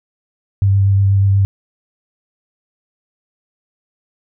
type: tone with vibrato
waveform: sine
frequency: 98.4 Hz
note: G2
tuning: 7 cents sharp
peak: -9 dBFS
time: 0.62-1.45 s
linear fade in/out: 0 ms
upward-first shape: triangle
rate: 8.3 Hz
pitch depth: 18 cents each way
effects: none